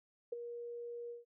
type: tone with ADSR envelope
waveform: sine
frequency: 474.8 Hz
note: A#4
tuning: 32 cents sharp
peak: -33 dBFS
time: 0.32-1.25 s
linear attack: 8 ms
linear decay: 12 ms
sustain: -9 dB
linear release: 150 ms
effects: none

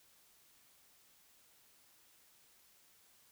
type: silence
effects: white hiss -67 dBFS RMS until 3.31 s

